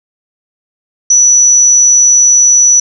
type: tone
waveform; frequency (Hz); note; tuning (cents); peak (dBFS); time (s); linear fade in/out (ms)
sine; 5920; F#8; 0; -3; 1.1-2.8; 5
effects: none